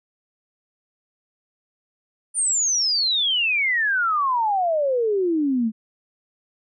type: exponential sweep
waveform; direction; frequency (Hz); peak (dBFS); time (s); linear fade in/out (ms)
sine; down; 9300 to 212.9; -18; 2.34-5.72; 50
effects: none